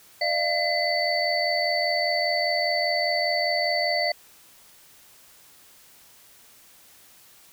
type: tone cluster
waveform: sine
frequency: 605 / 690 / 2022 / 4516 Hz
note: D#5 / F5 / B6 / C#8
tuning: -49 / -21 / +40 / +31 cents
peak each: -27 dBFS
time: 0.21-4.12 s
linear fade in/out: 5 ms
effects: white hiss -53 dBFS RMS until 7.52 s